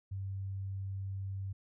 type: tone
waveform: sine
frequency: 97 Hz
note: G2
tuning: 18 cents flat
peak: -36 dBFS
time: 0.11-1.53 s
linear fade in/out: 10 ms
effects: none